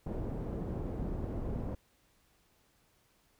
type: low-pass noise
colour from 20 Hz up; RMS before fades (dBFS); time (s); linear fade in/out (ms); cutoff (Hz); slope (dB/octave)
pink; -37; 0.06-1.75; 5; 460; 12
effects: pink hiss -70 dBFS RMS until 3.39 s